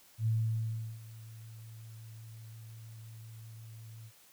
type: tone with ADSR envelope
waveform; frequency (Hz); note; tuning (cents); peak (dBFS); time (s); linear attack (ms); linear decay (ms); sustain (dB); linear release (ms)
sine; 111.8; A2; +28; -26; 0.18-4.12; 84; 730; -20; 59
effects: white hiss -61 dBFS RMS until 4.32 s